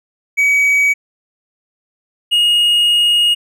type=tone pair in turn; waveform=triangle; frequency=2269 / 2869 Hz; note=C#7 / F7; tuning=+40 / +46 cents; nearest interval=major third; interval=406 cents; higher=second; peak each=-8 dBFS; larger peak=neither; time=0.37-0.94 / 2.31-3.35 s; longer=second; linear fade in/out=20 ms; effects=none